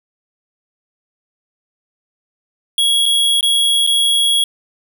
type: tone with dropouts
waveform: square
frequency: 3322 Hz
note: G#7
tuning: in tune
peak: -12 dBFS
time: 2.78-4.44 s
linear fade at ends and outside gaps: 2 ms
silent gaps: 3.057-3.061 / 3.409-3.428 / 3.866-3.873 s
effects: none